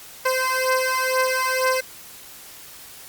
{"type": "beating tone pair", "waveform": "15% pulse", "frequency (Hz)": [516, 518.1], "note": ["C5", "C5"], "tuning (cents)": [-24, -17], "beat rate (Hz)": 2.1, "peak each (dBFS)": -16, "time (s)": [0.25, 1.81], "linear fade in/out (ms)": 10, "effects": ["white hiss -42 dBFS RMS until 3.08 s", "Opus 48 kbps"]}